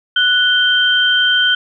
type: tone pair together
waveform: sine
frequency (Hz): 1480 / 3134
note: F#6 / G7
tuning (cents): 0 / -1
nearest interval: octave + minor second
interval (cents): 1299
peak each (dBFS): -13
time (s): 0.16-1.55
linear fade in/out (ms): 5
effects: none